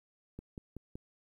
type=click train; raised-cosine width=3 ms; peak=-30 dBFS; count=4; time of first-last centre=0.39-0.955 s; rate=5.31 Hz; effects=11-bit